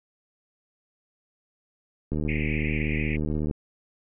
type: click train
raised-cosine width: 3 ms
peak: -16 dBFS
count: 107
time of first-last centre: 2.12-3.511 s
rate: 76.2 Hz
type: band-pass noise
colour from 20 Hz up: pink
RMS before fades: -34 dBFS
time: 2.28-3.17 s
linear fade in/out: 10 ms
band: 2000 to 2600 Hz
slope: 96 dB/octave
effects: none